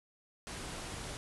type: low-pass noise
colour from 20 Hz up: pink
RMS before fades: -43 dBFS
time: 0.47-1.17 s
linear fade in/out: 0 ms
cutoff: 11000 Hz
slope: 96 dB/octave
effects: none